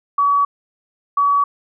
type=tone pair in turn; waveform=sine; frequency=1136 / 1136 Hz; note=C#6 / C#6; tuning=+42 / +42 cents; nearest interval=unison; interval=0 cents; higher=neither; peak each=-12 dBFS; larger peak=neither; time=0.18-0.45 / 1.17-1.44 s; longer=neither; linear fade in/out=5 ms; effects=none